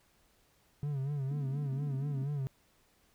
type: tone with vibrato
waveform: triangle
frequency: 140 Hz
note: C#3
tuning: 18 cents sharp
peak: -30 dBFS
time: 0.83-2.47 s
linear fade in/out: 0 ms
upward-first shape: sine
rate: 4.2 Hz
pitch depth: 96 cents each way
type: band-pass noise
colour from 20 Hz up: white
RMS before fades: -48 dBFS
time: 1.31-2.24 s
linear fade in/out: 5 ms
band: 200 to 290 Hz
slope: 96 dB/octave
effects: pink hiss -69 dBFS RMS until 3.14 s